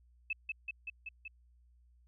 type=tone with echo; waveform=sine; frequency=2611 Hz; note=E7; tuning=17 cents flat; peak=-32 dBFS; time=0.3-0.33 s; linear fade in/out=5 ms; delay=190 ms; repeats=5; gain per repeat=-2 dB; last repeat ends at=1.28 s; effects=added 60 Hz sine -62 dBFS peak until 2.07 s